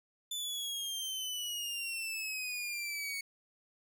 sawtooth exponential sweep, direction down, 3520 to 2217 Hz, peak -33 dBFS, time 0.31-3.21 s, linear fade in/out 5 ms, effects none

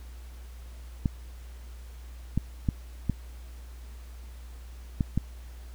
clicks, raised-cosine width 5 ms, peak -12 dBFS, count 6, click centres 1.058 / 2.376 / 2.688 / 3.097 / 5.008 / 5.176 s, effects added 60 Hz sine -41 dBFS peak until 5.74 s + pink hiss -56 dBFS RMS until 5.74 s

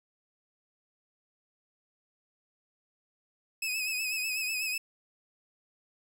sawtooth tone with vibrato, 2553 Hz, D#7, 44 cents sharp, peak -27 dBFS, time 3.62-4.78 s, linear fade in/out 5 ms, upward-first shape sine, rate 8.1 Hz, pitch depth 53 cents each way, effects none

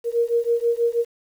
sine beating tone pair, 466.2 / 472.4 Hz, A#4 / A#4, 0 / +23 cents, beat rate 6.2 Hz, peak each -21 dBFS, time 0.04-1.05 s, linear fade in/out 50 ms, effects 8-bit

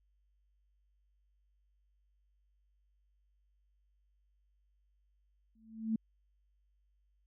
sine tone with exponential growth, 221.9 Hz, A3, 15 cents sharp, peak -27 dBFS, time 5.55-5.96 s, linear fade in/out 5 ms, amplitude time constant 88 ms, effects added 50 Hz sine -70 dBFS peak until 7.26 s

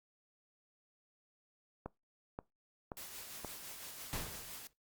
click train, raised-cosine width 1 ms, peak -27 dBFS, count 4, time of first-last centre 1.86-3.447 s, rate 1.89 Hz
white noise with tremolo, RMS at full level -47 dBFS, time 2.97-4.67 s, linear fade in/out 0 ms, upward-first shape sine, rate 5.9 Hz, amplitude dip 35%
pink noise with exponential decay, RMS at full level -38 dBFS, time 4.13-4.73 s, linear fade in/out 0 ms, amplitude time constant 130 ms
effects noise-tail reverb RT60 0.2 s tail -23 dB re dry + Opus 48 kbps

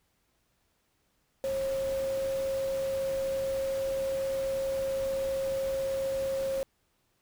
sine tone in noise, 539 Hz, C#5, 49 cents flat, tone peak -28 dBFS, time 1.44-6.63 s, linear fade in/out 0 ms, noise pink, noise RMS -44 dBFS, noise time 1.44-6.63 s, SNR +13 dB, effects pink hiss -73 dBFS RMS until 7.21 s

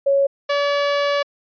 sine / sawtooth tone pair in turn, 554.4 / 572 Hz, C#5 / D5, 0 / -46 cents, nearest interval minor second, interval 54 cents, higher second, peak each -13 dBFS, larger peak neither, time 0.06-0.27 / 0.49-1.23 s, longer second, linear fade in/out 10 ms, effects resampled to 11025 Hz

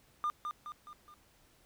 triangle tone with echo, 1206 Hz, D6, 46 cents sharp, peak -27 dBFS, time 0.24-0.3 s, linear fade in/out 0 ms, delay 210 ms, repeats 4, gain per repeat -6 dB, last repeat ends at 1.14 s, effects tanh soft clip ceiling -26 dBFS + pink hiss -66 dBFS RMS until 1.65 s

